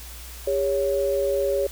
sine tone pair together, 402.3 / 557.2 Hz, G4 / C#5, +45 / +9 cents, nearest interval tritone, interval 564 cents, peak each -24 / -22 dBFS, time 0.47-1.67 s, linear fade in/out 5 ms, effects added 60 Hz sine -39 dBFS peak until 1.71 s + white hiss -42 dBFS RMS until 1.71 s

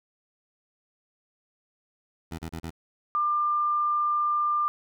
15% pulse tone bursts, 82.41 Hz, E2, in tune, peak -27 dBFS, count 4, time 2.31-2.706 s, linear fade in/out 10 ms, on 75 ms, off 32 ms
sine tone, 1195 Hz, D6, 30 cents sharp, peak -22 dBFS, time 3.15-4.68 s, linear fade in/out 0 ms
effects none

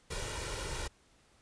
pink noise with comb filter, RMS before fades -38 dBFS, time 0.1-0.88 s, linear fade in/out 10 ms, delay 2.1 ms, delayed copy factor +0.65, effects pink hiss -66 dBFS RMS until 1.41 s + resampled to 22050 Hz

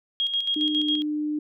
sine tone with tremolo, 3267 Hz, G#7, 29 cents flat, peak -21 dBFS, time 0.2-1.02 s, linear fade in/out 0 ms, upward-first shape square, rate 7.3 Hz, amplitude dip 55%
sine tone with pitch glide, 302.5 to 300.6 Hz, D#4 to D4, -49 to +40 cents, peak -24 dBFS, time 0.56-1.39 s, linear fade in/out 5 ms, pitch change -11 cents, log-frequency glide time 0.7-0.89 s
effects none

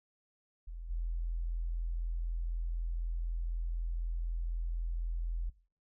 sine tone with level steps, 42 Hz, E1, 33 cents sharp, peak -40 / -32 dBFS, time 0.67-5.5 s, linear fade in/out 10 ms, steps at 0.89 s, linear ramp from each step 20 ms, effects noise-tail reverb RT60 0.4 s tail -19 dB re dry

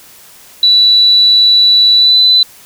sine tone with pitch glide, 3951 to 4002 Hz, B7 to B7, 0 to +22 cents, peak -4 dBFS, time 0.63-2.43 s, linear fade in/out 2 ms, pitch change +22 cents, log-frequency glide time 1.95-2.19 s, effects white hiss -39 dBFS RMS until 2.65 s

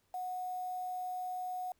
sine tone with quantisation, 733 Hz, F#5, 16 cents flat, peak -36 dBFS, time 0.14-1.72 s, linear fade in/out 2 ms, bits 9, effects pink hiss -75 dBFS RMS until 1.79 s

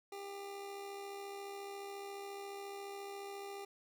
25% pulse tone with amplitude modulation, 398.7 Hz, G4, 29 cents sharp, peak -39 dBFS, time 0.12-3.65 s, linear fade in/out 5 ms, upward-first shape sine, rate 74.3 Hz, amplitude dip 35%, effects none

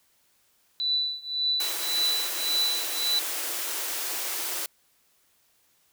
sine tone with tremolo, 3975 Hz, B7, 10 cents sharp, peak -21 dBFS, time 0.8-3.19 s, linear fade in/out 0 ms, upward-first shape triangle, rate 1.8 Hz, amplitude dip 95%
white high-pass noise, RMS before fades -31 dBFS, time 1.6-4.66 s, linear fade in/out 2 ms, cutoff 290 Hz, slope 96 dB/octave
effects white hiss -66 dBFS RMS until 5.92 s

